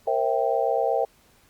sine chord, C dominant seventh, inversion third, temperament equal with one note detuned, 466.2 / 534.6 / 659.3 / 784 Hz, Bb4 / C5 / E5 / G5, 0 / +37 / 0 / 0 cents, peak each -26 dBFS, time 0.07-1.05 s, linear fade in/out 5 ms, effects pink hiss -59 dBFS RMS until 1.49 s + Opus 48 kbps

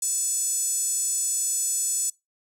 5% pulse tone with high-pass filter, 869 Hz, A5, 22 cents flat, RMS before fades -26 dBFS, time 0.02-2.1 s, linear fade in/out 5 ms, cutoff 7600 Hz, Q 5.1, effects noise-tail reverb RT60 0.2 s tail -23 dB re dry

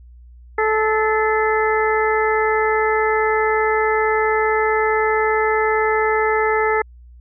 harmonic tone with a mistuned harmonic, 435.3 Hz, A4, 19 cents flat, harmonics 1 / 2 / 3 / 4 / 5, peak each -18 / -21 / -23 / -24 / -25 dBFS, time 0.58-6.82 s, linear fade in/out 5 ms, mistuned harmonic 5, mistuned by -100 cents, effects added 60 Hz sine -40 dBFS peak until 7.2 s

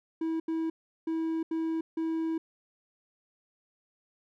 triangle tone bursts at uneven times, 324.3 Hz, E4, 28 cents flat, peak -26 dBFS, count 5, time 0.21-0.4 / 0.48-0.7 / 1.07-1.43 / 1.51-1.81 / 1.97-2.38 s, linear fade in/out 5 ms, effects none

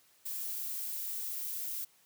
violet noise, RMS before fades -38 dBFS, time 0.25-1.85 s, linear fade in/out 10 ms, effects white hiss -66 dBFS RMS until 2.05 s + high-pass 100 Hz 12 dB/octave

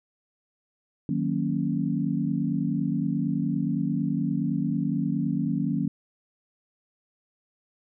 sine chord, D# minor seventh, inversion none, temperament equal, 155.56 / 185 / 233.1 / 277.2 Hz, D#3 / F#3 / A#3 / C#4, 0 / 0 / 0 / 0 cents, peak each -29 dBFS, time 1.09-5.88 s, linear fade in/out 2 ms, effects none

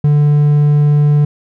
triangle tone, 147.2 Hz, D3, 4 cents sharp, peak -5 dBFS, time 0.04-1.25 s, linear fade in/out 5 ms, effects none

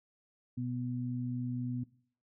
sine tone pair together, 123.7 / 247.4 Hz, B2 / B3, +3 / +3 cents, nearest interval octave, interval 1200 cents, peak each -36 / -36 dBFS, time 0.57-1.84 s, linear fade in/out 10 ms, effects noise-tail reverb RT60 0.5 s tail -19 dB re dry

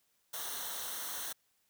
white noise with comb filter, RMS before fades -40 dBFS, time 0.33-1.33 s, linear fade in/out 10 ms, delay 0.41 ms, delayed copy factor -0.7, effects white hiss -75 dBFS RMS until 1.69 s

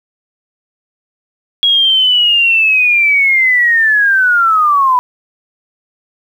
sine linear sweep, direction down, 3322 to 980 Hz, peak -7 dBFS, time 1.63-4.99 s, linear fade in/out 0 ms, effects 7-bit

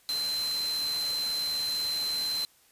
sine tone in noise, 4088 Hz, C8, 41 cents flat, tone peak -28 dBFS, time 0.09-2.45 s, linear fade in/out 0 ms, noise white, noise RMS -38 dBFS, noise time 0.09-2.45 s, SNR +7 dB, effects white hiss -62 dBFS RMS until 2.71 s + resampled to 32000 Hz

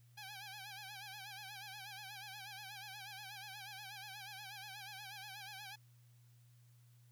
10% pulse tone with vibrato, 804 Hz, G5, 44 cents sharp, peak -40 dBFS, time 0.17-5.76 s, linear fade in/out 10 ms, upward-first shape sine, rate 8.3 Hz, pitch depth 100 cents each way, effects added 120 Hz sine -62 dBFS peak until 7.11 s + white hiss -75 dBFS RMS until 7.11 s

